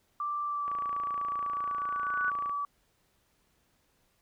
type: tone with pitch glide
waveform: sine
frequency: 1174.7 to 1149.2 Hz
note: D6 to D6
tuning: 0 to -38 cents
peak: -30 dBFS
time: 0.2-2.65 s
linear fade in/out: 2 ms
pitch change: -38 cents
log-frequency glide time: 0.44-0.78 s
type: click train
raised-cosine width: 0.5 ms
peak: -30 dBFS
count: 52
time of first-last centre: 0.68-2.495 s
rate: 28.1 Hz
type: tone with exponential growth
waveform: sine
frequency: 1480 Hz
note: F#6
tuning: in tune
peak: -26 dBFS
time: 1.38-2.3 s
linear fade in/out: 5 ms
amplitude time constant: 200 ms
effects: pink hiss -71 dBFS RMS until 4.21 s